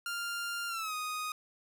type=tone with pitch glide; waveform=sawtooth; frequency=1396.9 to 1244.5 Hz; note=F6 to D#6; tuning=0 to 0 cents; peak=-31 dBFS; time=0.06-1.32 s; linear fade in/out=2 ms; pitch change=-200 cents; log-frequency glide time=0.68-0.94 s; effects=none